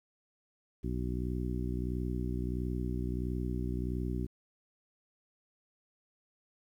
harmonic tone, 61.5 Hz, B1, 7 cents flat, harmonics 1 / 2 / 3 / 4 / 5 / 6, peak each -35 / -38 / -40 / -41 / -42 / -43 dBFS, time 0.83-4.27 s, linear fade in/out 20 ms, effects 11-bit

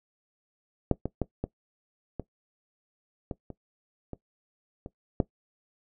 clicks, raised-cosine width 2 ms, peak -8 / -16 / -13 / -16 / -19 / -19 / -26 / -23 / -25 / -9 dBFS, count 10, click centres 0.913 / 1.056 / 1.217 / 1.44 / 2.197 / 3.312 / 3.503 / 4.133 / 4.861 / 5.202 s, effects noise-tail reverb RT60 0.1 s tail -18 dB re dry

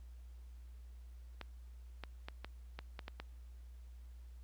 clicks, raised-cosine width 0.3 ms, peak -28 dBFS, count 8, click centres 1.413 / 2.037 / 2.285 / 2.446 / 2.79 / 2.992 / 3.081 / 3.2 s, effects added 60 Hz sine -50 dBFS peak until 4.43 s + pink hiss -73 dBFS RMS until 4.43 s

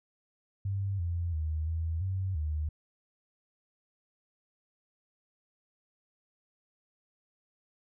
sine tone with pitch steps, 98.3 / 85.7 / 78.2 / 81.5 / 94.7 / 76.5 Hz, G2 / F2 / D#2 / E2 / F#2 / D#2, +5 / -32 / +9 / -19 / +41 / -29 cents, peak -29 dBFS, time 0.65-2.69 s, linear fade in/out 5 ms, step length 340 ms, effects none

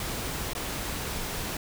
pink noise with dropouts, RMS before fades -33 dBFS, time 0-1.57 s, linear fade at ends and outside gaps 2 ms, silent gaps 0.534-0.55 s, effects none

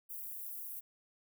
white high-pass noise, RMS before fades -44 dBFS, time 0.09-0.81 s, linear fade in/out 20 ms, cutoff 12000 Hz, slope 24 dB/octave, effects none

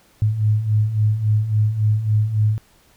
sine beating tone pair, 104.5 / 108.1 Hz, G#2 / A2, +11 / -30 cents, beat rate 3.6 Hz, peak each -22 / -16 dBFS, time 0.22-2.58 s, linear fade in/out 0 ms, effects pink hiss -55 dBFS RMS until 2.96 s

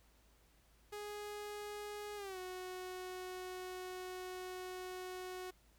sawtooth tone with pitch glide, 415.3 to 367.9 Hz, G#4 to F#4, 0 to -10 cents, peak -40 dBFS, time 0.92-5.51 s, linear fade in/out 10 ms, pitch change -210 cents, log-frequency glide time 2.16-2.38 s, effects added 54 Hz sine -68 dBFS peak until 5.78 s + pink hiss -71 dBFS RMS until 5.78 s

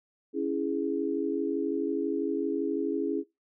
sine chord, C# minor, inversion none, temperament equal, 277.2 / 329.6 / 415.3 Hz, C#4 / E4 / G#4, 0 / 0 / 0 cents, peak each -31 dBFS, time 0.33-3.24 s, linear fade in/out 50 ms, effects noise-tail reverb RT60 0.2 s tail -20 dB re dry

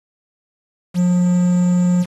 triangle tone with quantisation, 178.2 Hz, F3, 35 cents sharp, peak -10 dBFS, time 0.94-2.06 s, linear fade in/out 50 ms, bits 6, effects AAC 32 kbps

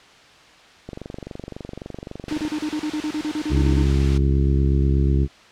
click train, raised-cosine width 2 ms, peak -19 dBFS, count 38, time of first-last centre 0.89-2.451 s, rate 23.7 Hz
white noise, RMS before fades -31 dBFS, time 2.28-4.18 s, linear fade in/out 5 ms
triangle tone bursts, 304.6 Hz, D#4, 37 cents flat, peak -20 dBFS, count 15, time 2.31-3.834 s, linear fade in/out 2 ms, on 68 ms, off 36 ms
harmonic tone, 68.3 Hz, C#2, 25 cents flat, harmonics 1 / 2 / 3 / 4 / 5 / 6, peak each -17 / -21 / -28 / -29 / -28 / -33 dBFS, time 3.49-5.28 s, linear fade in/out 50 ms
effects white hiss -48 dBFS RMS until 5.51 s + low-pass 4000 Hz 12 dB/octave

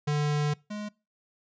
square tone pair in turn, 148 / 209.3 Hz, D3 / G#3, +14 / +14 cents, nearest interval tritone, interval 600 cents, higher second, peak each -25 / -34 dBFS, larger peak first, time 0.07-0.54 / 0.7-0.89 s, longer first, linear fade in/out 10 ms, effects noise-tail reverb RT60 0.3 s tail -24 dB re dry + resampled to 16000 Hz

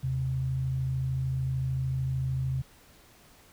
sine tone pair together, 77.44 / 130.81 Hz, D#2 / C3, -8 / 0 cents, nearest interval major sixth, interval 908 cents, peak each -36 / -27 dBFS, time 0.03-2.62 s, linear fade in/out 10 ms, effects pink hiss -57 dBFS RMS until 3.52 s

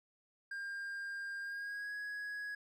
triangle tone with pitch glide, 1603 to 1667.2 Hz, G6 to G#6, +38 to +6 cents, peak -38 dBFS, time 0.51-2.55 s, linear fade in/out 5 ms, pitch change +68 cents, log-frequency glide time 1.41-1.94 s, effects none

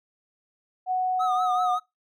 sine tone with pitch glide, 740 to 729.8 Hz, F#5 to F#5, 0 to -24 cents, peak -22 dBFS, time 0.86-1.79 s, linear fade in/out 50 ms, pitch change -24 cents, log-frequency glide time 1.26-1.64 s
triangle tone with vibrato, 1251 Hz, D#6, 9 cents sharp, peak -24 dBFS, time 1.19-1.8 s, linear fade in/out 20 ms, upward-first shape triangle, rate 5.2 Hz, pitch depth 81 cents each way
effects noise-tail reverb RT60 0.2 s tail -23 dB re dry

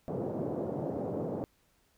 white band-pass noise, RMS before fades -35 dBFS, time 0.08-1.44 s, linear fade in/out 0 ms, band 110 to 580 Hz, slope 24 dB/octave, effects pink hiss -70 dBFS RMS until 1.97 s

